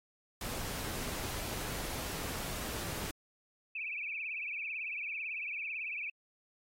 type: noise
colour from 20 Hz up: pink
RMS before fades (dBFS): -40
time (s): 0.41-3.11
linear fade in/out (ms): 2
type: tone with vibrato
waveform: sine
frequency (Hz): 2458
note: D#7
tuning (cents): -22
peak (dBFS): -36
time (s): 3.75-6.1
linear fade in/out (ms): 5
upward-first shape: triangle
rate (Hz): 18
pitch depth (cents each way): 160
effects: AAC 48 kbps